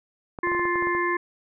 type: clicks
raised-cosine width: 1 ms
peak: -21 dBFS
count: 10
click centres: 0.388 / 0.472 / 0.518 / 0.549 / 0.595 / 0.654 / 0.757 / 0.824 / 0.871 / 0.95 s
type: harmonic tone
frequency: 350 Hz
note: F4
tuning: 4 cents sharp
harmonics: 1 / 3 / 5 / 6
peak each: -26 / -26 / -28 / -31 dBFS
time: 0.43-1.17 s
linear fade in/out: 5 ms
effects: none